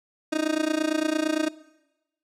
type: tone with amplitude modulation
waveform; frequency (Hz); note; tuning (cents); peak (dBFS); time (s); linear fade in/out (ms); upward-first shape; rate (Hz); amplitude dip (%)
30% pulse; 311.1; D#4; 0; -17; 0.32-1.49; 10; sine; 28.8; 90
effects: noise-tail reverb RT60 1.0 s tail -20 dB re dry + low-pass 9000 Hz 12 dB/octave